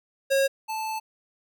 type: tone pair in turn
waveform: square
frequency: 544 / 876.6 Hz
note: C#5 / A5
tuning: -33 / -7 cents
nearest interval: minor sixth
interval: 826 cents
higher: second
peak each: -20 / -29 dBFS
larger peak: first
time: 0.3-0.48 / 0.68-1 s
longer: second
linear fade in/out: 20 ms
effects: none